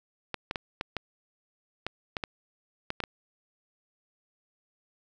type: clicks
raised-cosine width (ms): 0.3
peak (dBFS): -15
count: 11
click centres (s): 0.343 / 0.511 / 0.558 / 0.811 / 0.967 / 1.866 / 2.168 / 2.238 / 2.904 / 3.003 / 3.038
effects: none